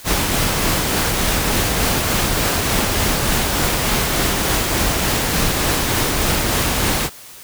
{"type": "noise with tremolo", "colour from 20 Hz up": "pink", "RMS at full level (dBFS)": -17, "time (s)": [0.04, 7.1], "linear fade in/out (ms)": 50, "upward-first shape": "triangle", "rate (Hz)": 3.4, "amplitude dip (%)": 25, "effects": ["white hiss -39 dBFS RMS until 7.43 s"]}